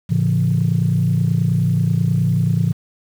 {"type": "chord", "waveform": "sine", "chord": "A major", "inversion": "none", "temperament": "equal with one note detuned", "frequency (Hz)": [110, 138.59, 168.76], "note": ["A2", "C#3", "E3"], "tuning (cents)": [0, 0, 41], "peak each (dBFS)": [-18, -18, -17], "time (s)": [0.09, 2.73], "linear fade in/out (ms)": 20, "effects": ["tanh soft clip ceiling -7 dBFS", "7-bit"]}